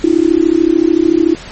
sine tone with amplitude modulation, 329.6 Hz, E4, in tune, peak -3 dBFS, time 0.04-1.35 s, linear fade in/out 2 ms, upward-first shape sine, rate 33.6 Hz, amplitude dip 100%, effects pink hiss -31 dBFS RMS until 1.51 s + MP3 32 kbps

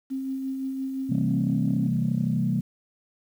sine tone with tremolo, 266.2 Hz, C4, 30 cents sharp, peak -26 dBFS, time 0.1-1.88 s, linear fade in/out 20 ms, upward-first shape sine, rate 5.8 Hz, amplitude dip 30%
sine chord, C dominant seventh, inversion none, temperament equal with one note detuned, 130.81 / 164.81 / 196 / 228.2 Hz, C3 / E3 / G3 / Bb3, 0 / 0 / 0 / -37 cents, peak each -27 dBFS, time 1.09-2.61 s, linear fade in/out 10 ms
effects tanh soft clip ceiling -13 dBFS + 9-bit

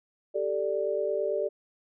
sine chord, G suspended second, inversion none, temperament just, 392 / 441 / 588 Hz, G4 / A4 / D5, 0 / +4 / +2 cents, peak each -31 / -31 / -29 dBFS, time 0.34-1.49 s, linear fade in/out 20 ms, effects none

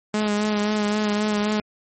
sawtooth tone with vibrato, 210 Hz, G#3, 19 cents sharp, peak -16 dBFS, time 0.14-1.6 s, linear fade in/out 2 ms, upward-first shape sine, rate 3.8 Hz, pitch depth 27 cents each way, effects MP3 32 kbps

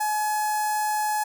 sawtooth tone with notch filter, 849 Hz, G#5, 38 cents sharp, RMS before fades -25 dBFS, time 0-1.24 s, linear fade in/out 10 ms, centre 3100 Hz, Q 0.54, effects none

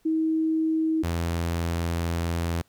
sine / sawtooth tone pair in turn, 318.8 / 84.44 Hz, D#4 / E2, +42 / +42 cents, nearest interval octave + major seventh, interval 2300 cents, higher first, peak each -21 dBFS, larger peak neither, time 0.05-1.03 / 1.03-2.62 s, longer second, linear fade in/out 10 ms, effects pink hiss -65 dBFS RMS until 2.68 s

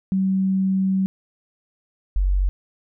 sine tone pair in turn, 190.8 / 47.04 Hz, G3 / F#1, -47 / +29 cents, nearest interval 2 octaves, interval 2424 cents, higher first, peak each -17 / -16 dBFS, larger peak second, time 0.12-1.06 / 2.16-2.49 s, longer first, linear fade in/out 0 ms, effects none

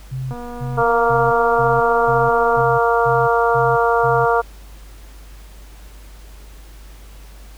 sine tone bursts, 130.81 Hz, C3, in tune, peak -22 dBFS, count 9, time 0.11-4.26 s, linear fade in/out 20 ms, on 230 ms, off 260 ms
click train, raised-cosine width 1 ms, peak -20 dBFS, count 555, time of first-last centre 0.31-2.609 s, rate 241 Hz
harmonic tone, 233.1 Hz, A#3, in tune, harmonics 2 / 3 / 4 / 5 / 6, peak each -17 / -19 / -20 / -21 / -22 dBFS, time 0.77-4.42 s, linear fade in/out 20 ms
effects added 50 Hz sine -37 dBFS peak until 7.57 s + pink hiss -47 dBFS RMS until 7.57 s

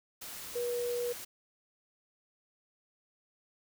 sine tone in noise, 482.6 Hz, B4, 40 cents flat, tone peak -31 dBFS, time 0.55-1.13 s, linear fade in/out 10 ms, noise white, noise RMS -44 dBFS, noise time 0.21-1.25 s, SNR +10 dB, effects none

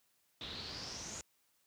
pink noise with low-pass filter sweep, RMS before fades -45 dBFS, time 0.41-1.21 s, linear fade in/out 0 ms, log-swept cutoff 3600 to 7000 Hz, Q 7.2, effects white hiss -75 dBFS RMS until 1.66 s + high-pass 60 Hz 12 dB/octave

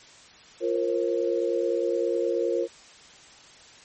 sine chord, F suspended fourth, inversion none, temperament equal with one note detuned, 349.2 / 466.2 / 535.8 Hz, F4 / Bb4 / C5, 0 / 0 / +41 cents, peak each -27 / -26 / -28 dBFS, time 0.6-2.68 s, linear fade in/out 50 ms, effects white hiss -50 dBFS RMS until 3.84 s + MP3 32 kbps

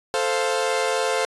sawtooth chord, F major, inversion first, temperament equal, 440 / 523.3 / 698.5 Hz, A4 / C5 / F5, 0 / 0 / 0 cents, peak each -21 / -20 / -23 dBFS, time 0.14-1.25 s, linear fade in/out 0 ms, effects resampled to 24000 Hz

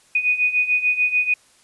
sine beating tone pair, 2478 / 2484.8 Hz, D#7 / D#7, -8 / -3 cents, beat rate 6.8 Hz, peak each -22 / -18 dBFS, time 0.15-1.34 s, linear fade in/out 5 ms, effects white hiss -55 dBFS RMS until 1.63 s + resampled to 24000 Hz

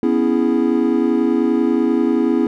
triangle chord, C# minor seventh, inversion third, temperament equal, 246.9 / 277.2 / 329.6 / 415.3 Hz, B3 / C#4 / E4 / G#4, 0 / 0 / 0 / 0 cents, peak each -16 / -18 / -16 / -20 dBFS, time 0.03-2.47 s, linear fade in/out 2 ms, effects none

